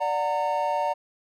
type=chord; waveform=triangle; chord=D augmented; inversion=none; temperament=just; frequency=587.3 / 734.2 / 917.7 Hz; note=D5 / F#5 / A#5; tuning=0 / -14 / -27 cents; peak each=-26 / -27 / -24 dBFS; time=0-0.94 s; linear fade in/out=20 ms; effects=none

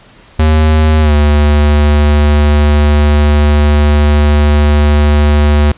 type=tone with pitch glide; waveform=square; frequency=77.78 to 73.88 Hz; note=D#2 to D2; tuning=0 to +11 cents; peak=-6 dBFS; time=0.39-5.72 s; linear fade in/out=5 ms; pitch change=-89 cents; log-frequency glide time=1.01-1.12 s; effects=pink hiss -41 dBFS RMS until 5.77 s + resampled to 8000 Hz

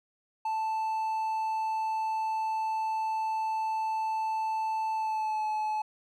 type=tone with pitch glide; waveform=triangle; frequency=880 to 859.4 Hz; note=A5 to A5; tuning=0 to -41 cents; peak=-26 dBFS; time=0.45-5.82 s; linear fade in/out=5 ms; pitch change=-41 cents; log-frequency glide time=4.94-5.46 s; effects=none

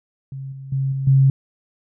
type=tone with level steps; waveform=sine; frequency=135.1 Hz; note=C#3; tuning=44 cents flat; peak=-28 / -32 / -18 / -21 / -10 dBFS; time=0.32-1.3 s; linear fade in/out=2 ms; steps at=0.52 / 0.72 / 0.92 / 1.07 s; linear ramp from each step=5 ms; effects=none

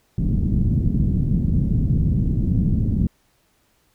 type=low-pass noise; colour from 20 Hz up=white; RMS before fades=-19 dBFS; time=0.18-3.07 s; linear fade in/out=2 ms; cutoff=200 Hz; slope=24 dB/octave; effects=pink hiss -63 dBFS RMS until 3.94 s

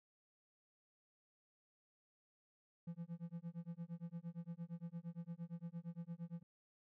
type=tone with tremolo; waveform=triangle; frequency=169.5 Hz; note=E3; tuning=49 cents sharp; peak=-40 dBFS; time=2.87-6.43 s; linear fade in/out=5 ms; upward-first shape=sine; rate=8.7 Hz; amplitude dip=100%; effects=none

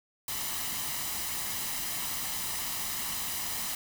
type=noise with comb filter; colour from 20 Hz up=white; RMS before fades=-34 dBFS; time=0.28-3.75 s; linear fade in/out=2 ms; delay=1 ms; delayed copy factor=+0.5; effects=none

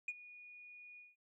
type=tone with ADSR envelope; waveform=sine; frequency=2453 Hz; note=D#7; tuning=25 cents flat; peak=-33 dBFS; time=0.08-1.16 s; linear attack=4 ms; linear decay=42 ms; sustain=-19 dB; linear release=180 ms; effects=noise-tail reverb RT60 0.2 s tail -25 dB re dry + tanh soft clip ceiling -34 dBFS

